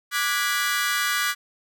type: chord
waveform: sawtooth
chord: G# half-diminished seventh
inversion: second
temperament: equal with one note detuned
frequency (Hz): 1174.7 / 1457.9 / 1661.2 / 1975.5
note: D6 / F#6 / G#6 / B6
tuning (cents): 0 / -26 / 0 / 0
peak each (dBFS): -24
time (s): 0.11-1.35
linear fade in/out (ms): 50
effects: none